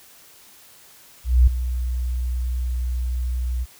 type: tone with ADSR envelope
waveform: sine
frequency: 61.74 Hz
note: B1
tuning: in tune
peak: -7 dBFS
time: 1.24-3.66 s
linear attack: 230 ms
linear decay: 9 ms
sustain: -14 dB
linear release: 36 ms
effects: tanh soft clip ceiling -5 dBFS + white hiss -49 dBFS RMS until 3.79 s